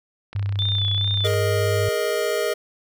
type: click train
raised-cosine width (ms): 0.3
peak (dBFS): -22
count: 32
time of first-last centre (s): 0.33-1.336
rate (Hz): 30.8
type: tone with pitch glide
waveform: sine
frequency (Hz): 100 to 100.93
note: G2 to G#2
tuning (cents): +35 to -49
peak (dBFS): -21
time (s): 0.35-1.89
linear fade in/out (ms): 5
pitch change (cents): +16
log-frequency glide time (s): 0.84-1.62
type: tone with vibrato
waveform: sine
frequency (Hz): 3520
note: A7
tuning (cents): 0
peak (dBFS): -22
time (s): 0.59-1.27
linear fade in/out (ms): 0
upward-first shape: sine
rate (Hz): 2.4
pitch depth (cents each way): 45
type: chord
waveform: square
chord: Ab suspended second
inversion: none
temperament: equal with one note detuned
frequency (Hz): 415.3 / 470.8 / 622.3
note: Ab4 / Bb4 / Eb5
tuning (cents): 0 / +17 / 0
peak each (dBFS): -26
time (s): 1.24-2.54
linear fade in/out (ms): 10
effects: none